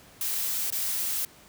blue noise with dropouts, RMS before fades -29 dBFS, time 0.21-1.25 s, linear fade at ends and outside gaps 1 ms, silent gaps 0.703-0.724 s, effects pink hiss -53 dBFS RMS until 1.48 s + high-pass 60 Hz 12 dB/octave

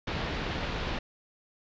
pink low-pass noise, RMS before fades -33 dBFS, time 0.07-0.99 s, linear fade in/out 5 ms, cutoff 4100 Hz, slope 24 dB/octave, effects resampled to 16000 Hz

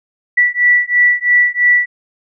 sine beating tone pair, 1956 / 1959 Hz, B6 / B6, -17 / -15 cents, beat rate 3 Hz, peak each -12 dBFS, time 0.37-1.86 s, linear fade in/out 10 ms, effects none

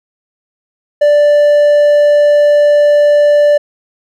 triangle tone, 587 Hz, D5, 1 cent flat, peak -3 dBFS, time 1.01-3.58 s, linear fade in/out 10 ms, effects none

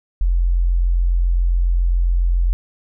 sine tone, 43.65 Hz, F1, in tune, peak -13 dBFS, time 0.21-2.53 s, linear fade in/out 0 ms, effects none

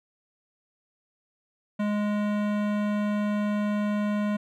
sine tone with hard clipping, 207.9 Hz, G#3, 2 cents sharp, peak -26 dBFS, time 1.79-4.37 s, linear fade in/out 10 ms, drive 18 dB, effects none

